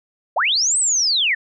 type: linear two-way sweep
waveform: sine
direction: up then down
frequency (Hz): 493.9 to 8400 to 1725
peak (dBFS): -15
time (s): 0.36-1.35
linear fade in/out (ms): 10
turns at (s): 0.78
effects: none